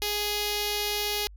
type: tone with notch filter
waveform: 5% pulse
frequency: 415.3 Hz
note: G#4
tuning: in tune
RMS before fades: -29 dBFS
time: 0.02-1.27 s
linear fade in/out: 0 ms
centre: 1400 Hz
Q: 0.91
effects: added 50 Hz sine -44 dBFS peak until 1.36 s